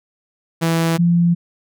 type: tone pair in turn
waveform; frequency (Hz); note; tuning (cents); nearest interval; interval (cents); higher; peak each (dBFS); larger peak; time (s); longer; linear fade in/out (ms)
sawtooth / sine; 165 / 171.8; E3 / F3; +2 / -28; minor second; 70; second; -11; neither; 0.61-0.98 / 0.98-1.35; neither; 20
effects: none